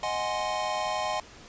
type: chord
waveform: square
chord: Ab dominant seventh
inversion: second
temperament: equal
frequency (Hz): 622.3 / 740 / 830.6 / 1046.5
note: Eb5 / Gb5 / Ab5 / C6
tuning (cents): 0 / 0 / 0 / 0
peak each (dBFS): -34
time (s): 0.03-1.2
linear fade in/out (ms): 2
effects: pink hiss -49 dBFS RMS until 1.48 s + resampled to 16000 Hz